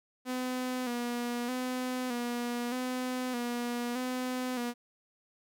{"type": "tone with vibrato", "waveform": "sawtooth", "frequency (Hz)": 246.9, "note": "B3", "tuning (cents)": 0, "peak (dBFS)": -28, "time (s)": [0.25, 4.74], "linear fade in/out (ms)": 50, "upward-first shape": "square", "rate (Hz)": 0.81, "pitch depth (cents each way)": 45, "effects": []}